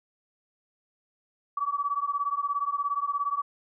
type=beating tone pair; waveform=sine; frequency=1136 / 1153 Hz; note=C#6 / D6; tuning=+42 / -32 cents; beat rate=17 Hz; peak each=-29 dBFS; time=1.57-3.42 s; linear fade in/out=5 ms; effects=none